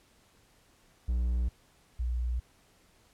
triangle / sine tone pair in turn, 60.4 / 60.4 Hz, B1 / B1, -38 / -38 cents, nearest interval unison, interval 0 cents, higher neither, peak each -24 / -28 dBFS, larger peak first, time 1.08-1.49 / 1.99-2.4 s, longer neither, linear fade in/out 10 ms, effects pink hiss -64 dBFS RMS until 3.13 s + low-pass 12000 Hz 12 dB/octave

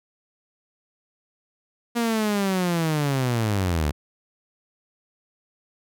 sawtooth linear sweep, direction down, 238.7 to 69.3 Hz, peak -17 dBFS, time 1.95-3.92 s, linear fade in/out 20 ms, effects none

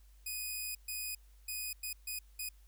5% pulse tone bursts at uneven times, 2489 Hz, D#7, in tune, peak -28 dBFS, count 6, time 0.26-0.75 / 0.88-1.15 / 1.48-1.73 / 1.83-1.93 / 2.07-2.19 / 2.39-2.49 s, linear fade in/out 5 ms, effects added 50 Hz sine -57 dBFS peak until 2.67 s + white hiss -71 dBFS RMS until 2.67 s

